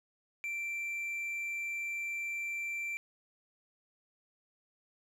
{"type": "tone", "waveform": "triangle", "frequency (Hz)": 2349, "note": "D7", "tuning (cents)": 0, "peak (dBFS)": -33, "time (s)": [0.44, 2.97], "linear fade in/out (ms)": 0, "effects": []}